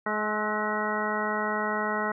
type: harmonic tone with a mistuned harmonic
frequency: 212 Hz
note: G#3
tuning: 36 cents sharp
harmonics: 1 / 2 / 3 / 4 / 5 / 6 / 7 / 9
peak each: -34 / -34 / -34 / -34 / -34 / -34 / -34 / -34 dBFS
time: 0.06-2.12 s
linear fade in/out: 5 ms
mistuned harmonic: 6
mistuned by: +36 cents
effects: none